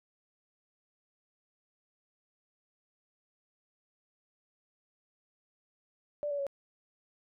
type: tone with pitch steps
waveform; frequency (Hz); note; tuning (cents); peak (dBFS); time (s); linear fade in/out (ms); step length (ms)
sine; 587.3 / 572.2 / 557.5; D5 / D5 / C#5; 0 / -45 / +10; -31; 6.23-6.467; 0; 79
effects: none